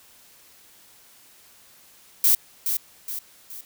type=noise with echo; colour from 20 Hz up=violet; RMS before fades=-17 dBFS; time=2.24-2.35 s; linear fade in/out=2 ms; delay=420 ms; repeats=3; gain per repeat=-7 dB; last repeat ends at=3.61 s; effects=white hiss -53 dBFS RMS until 3.65 s